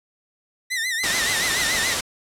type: tone with vibrato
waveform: sawtooth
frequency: 1916 Hz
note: A#6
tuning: 47 cents sharp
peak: -19 dBFS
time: 0.7-1.95 s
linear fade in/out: 20 ms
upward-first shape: sine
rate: 7 Hz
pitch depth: 120 cents each way
type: low-pass noise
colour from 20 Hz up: white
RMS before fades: -25 dBFS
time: 1.03-2.01 s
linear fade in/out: 10 ms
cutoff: 7800 Hz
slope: 12 dB/octave
effects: low-pass 12000 Hz 12 dB/octave